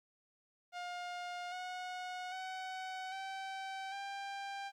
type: tone with pitch steps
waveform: sawtooth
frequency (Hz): 710 / 730 / 750.5 / 771.6 / 793.3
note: F5 / F#5 / F#5 / G5 / G5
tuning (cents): +28 / -24 / +24 / -28 / +20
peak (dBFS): -37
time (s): 0.72-4.72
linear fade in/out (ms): 50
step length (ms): 800
effects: low-pass 5000 Hz 12 dB/octave + 13-bit